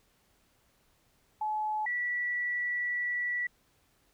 sine tone pair in turn, 856 / 1951.9 Hz, A5 / B6, -48 / -21 cents, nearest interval octave + major second, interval 1427 cents, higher second, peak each -29 / -29 dBFS, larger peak neither, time 1.41-1.86 / 1.86-3.47 s, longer second, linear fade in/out 5 ms, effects pink hiss -69 dBFS RMS until 4.13 s

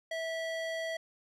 square tone with band-pass filter, 653 Hz, E5, 17 cents flat, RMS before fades -36 dBFS, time 0.11-0.97 s, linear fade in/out 5 ms, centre 1800 Hz, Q 0.66, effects none

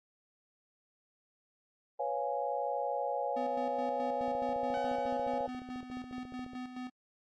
sine chord, C# dominant seventh, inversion third, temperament equal, 493.9 / 554.4 / 698.5 / 830.6 Hz, B4 / C#5 / E#5 / G#5, 0 / 0 / 0 / 0 cents, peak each -39 / -36 / -38 / -36 dBFS, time 1.99-5.47 s, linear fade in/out 10 ms
square tone with tremolo, 251.7 Hz, B3, 33 cents sharp, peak -39 dBFS, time 3.36-6.9 s, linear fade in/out 10 ms, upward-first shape square, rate 4.7 Hz, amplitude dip 55%
click train, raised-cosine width 2 ms, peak -36 dBFS, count 34, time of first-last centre 4.21-6.534 s, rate 14.2 Hz
sawtooth tone with exponential decay, 754 Hz, F#5, 32 cents sharp, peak -35 dBFS, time 4.74-6.35 s, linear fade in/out 0 ms, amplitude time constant 350 ms
effects low-pass 4000 Hz 12 dB/octave + AAC 64 kbps

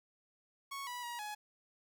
sawtooth tone with pitch steps, 1106 / 979 / 955 / 841 Hz, C#6 / B5 / A#5 / G#5, -4 / -15 / +42 / +22 cents, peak -37 dBFS, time 0.71-1.35 s, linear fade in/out 10 ms, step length 160 ms, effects 11-bit

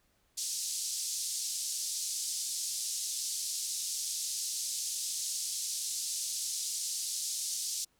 pink band-pass noise, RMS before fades -36 dBFS, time 0.37-7.85 s, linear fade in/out 10 ms, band 4800 to 10000 Hz, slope 24 dB/octave, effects pink hiss -72 dBFS RMS until 7.99 s

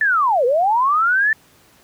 sine linear two-way sweep, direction down then up, 1791 to 464.1 to 1791 Hz, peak -13 dBFS, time 0.01-1.33 s, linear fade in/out 2 ms, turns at 0.45 s, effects pink hiss -52 dBFS RMS until 1.83 s + high-pass 80 Hz 12 dB/octave

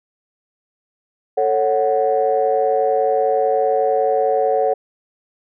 sine chord, F# minor, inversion first, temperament just, 444 / 555 / 740 Hz, A4 / C#5 / F#5, +16 / +2 / 0 cents, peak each -18 dBFS, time 1.37-4.74 s, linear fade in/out 10 ms, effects tanh soft clip ceiling -6 dBFS

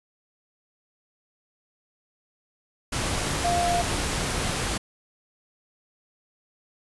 sine tone in noise, 698.5 Hz, F5, in tune, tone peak -22 dBFS, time 3.44-3.82 s, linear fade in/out 10 ms, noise pink, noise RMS -27 dBFS, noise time 2.92-4.78 s, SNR +2 dB, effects resampled to 24000 Hz

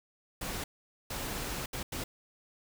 pink noise bursts at uneven times, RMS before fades -37 dBFS, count 4, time 0.41-0.64 / 1.1-1.66 / 1.73-1.83 / 1.92-2.04 s, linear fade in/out 5 ms, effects none

